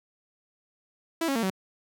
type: tone with pitch steps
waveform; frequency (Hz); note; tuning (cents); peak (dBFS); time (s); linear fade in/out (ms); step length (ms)
sawtooth; 329.6 / 274 / 227.7 / 189.31; E4 / C#4 / A#3 / F#3; 0 / -20 / -40 / +40; -21; 1.21-1.502; 5; 73
effects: none